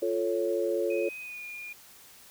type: chord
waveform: sine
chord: F augmented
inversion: none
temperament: equal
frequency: 349.2 / 440 / 554.4 Hz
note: F4 / A4 / C#5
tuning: 0 / 0 / 0 cents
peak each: -30 dBFS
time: 0.02-1.09 s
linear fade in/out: 5 ms
type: tone with pitch glide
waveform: sine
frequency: 2510 to 2423 Hz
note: D#7 to D#7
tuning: +15 to -47 cents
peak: -38 dBFS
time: 0.9-1.73 s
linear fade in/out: 5 ms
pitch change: -62 cents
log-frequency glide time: 1.2-1.46 s
effects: white hiss -53 dBFS RMS until 2.3 s